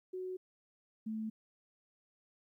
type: tone pair in turn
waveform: sine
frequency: 370 / 219.1 Hz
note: F#4 / A3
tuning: 0 / -7 cents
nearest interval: major sixth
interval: 907 cents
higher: first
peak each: -38 / -36 dBFS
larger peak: second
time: 0.13-0.37 / 1.06-1.3 s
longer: neither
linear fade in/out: 10 ms
effects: 13-bit